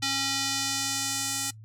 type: tone with band-pass filter sweep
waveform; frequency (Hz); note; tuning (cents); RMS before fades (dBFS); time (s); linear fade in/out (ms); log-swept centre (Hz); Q
square; 273; C#4; -26; -29; 0.02-1.51; 10; 4500 to 8000; 1.3
effects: noise-tail reverb RT60 0.1 s tail -22 dB re dry + added 109 Hz sine -44 dBFS peak until 1.64 s